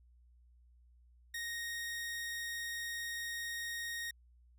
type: tone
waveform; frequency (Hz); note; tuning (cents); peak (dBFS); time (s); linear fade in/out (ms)
sawtooth; 1864.7; A#6; 0; -35; 1.34-4.11; 5
effects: added 60 Hz sine -61 dBFS peak until 4.58 s